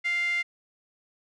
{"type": "tone with band-pass filter", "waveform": "5% pulse", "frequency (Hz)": 698.5, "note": "F5", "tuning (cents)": 0, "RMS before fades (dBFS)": -27, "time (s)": [0.04, 0.43], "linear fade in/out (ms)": 20, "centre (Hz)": 2100, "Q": 9.2, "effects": []}